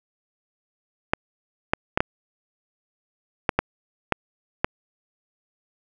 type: clicks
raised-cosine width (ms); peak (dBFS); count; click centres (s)
0.5; -3; 8; 1.135 / 1.735 / 1.975 / 2.005 / 3.492 / 3.59 / 4.123 / 4.645
effects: none